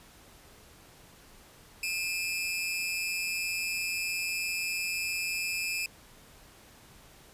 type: tone pair together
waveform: sawtooth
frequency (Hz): 2423 / 2600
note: D#7 / E7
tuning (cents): -47 / -24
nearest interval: minor second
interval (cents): 123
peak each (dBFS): -31 / -29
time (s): 1.83-5.86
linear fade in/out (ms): 2
effects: pink hiss -55 dBFS RMS until 7.33 s + resampled to 32000 Hz